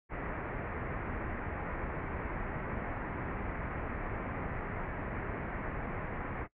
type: low-pass noise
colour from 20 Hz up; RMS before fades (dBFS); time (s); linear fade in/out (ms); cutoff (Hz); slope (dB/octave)
pink; -38; 0.09-6.48; 50; 2200; 48
effects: noise-tail reverb RT60 0.1 s tail -20 dB re dry